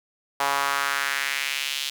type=tone with high-pass filter sweep; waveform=sawtooth; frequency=140 Hz; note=C#3; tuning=18 cents sharp; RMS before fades=-26 dBFS; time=0.4-1.9 s; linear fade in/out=5 ms; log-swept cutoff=880 to 3400 Hz; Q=2.1; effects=none